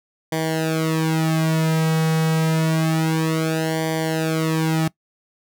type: tone with flanger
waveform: sawtooth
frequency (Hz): 160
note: D#3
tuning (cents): +49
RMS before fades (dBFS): -20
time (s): 0.32-4.88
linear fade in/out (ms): 5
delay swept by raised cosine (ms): 0.75 to 2.95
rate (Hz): 0.28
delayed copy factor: -0.95
effects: noise-tail reverb RT60 0.1 s tail -21 dB re dry